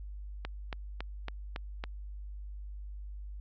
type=click train; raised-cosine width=0.3 ms; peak=-21 dBFS; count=6; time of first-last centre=0.45-1.839 s; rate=3.6 Hz; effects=added 50 Hz sine -40 dBFS peak until 3.4 s + low-pass 5000 Hz 12 dB/octave